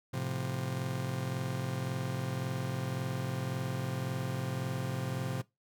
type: chord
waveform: 40% pulse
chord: F major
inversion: first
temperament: just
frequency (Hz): 109.13 / 130.96 / 174.61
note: A2 / C3 / F3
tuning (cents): -14 / +2 / 0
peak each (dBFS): -39 / -34 / -39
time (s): 0.13-5.42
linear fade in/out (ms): 10
effects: noise-tail reverb RT60 0.2 s tail -21 dB re dry